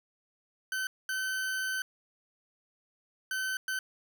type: tone bursts at uneven times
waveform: 40% pulse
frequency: 1529 Hz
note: G6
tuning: 44 cents flat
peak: -30 dBFS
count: 4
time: 0.72-0.87 / 1.09-1.82 / 3.31-3.57 / 3.68-3.79 s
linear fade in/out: 2 ms
effects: none